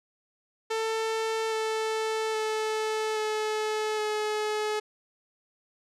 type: tone with pitch steps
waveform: sawtooth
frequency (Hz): 445 / 440.1 / 435.3 / 430.6 / 425.9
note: A4 / A4 / A4 / A4 / G#4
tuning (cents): +20 / 0 / -19 / -37 / +44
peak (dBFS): -23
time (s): 0.7-4.8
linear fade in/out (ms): 10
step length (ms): 820
effects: low-pass 8000 Hz 12 dB/octave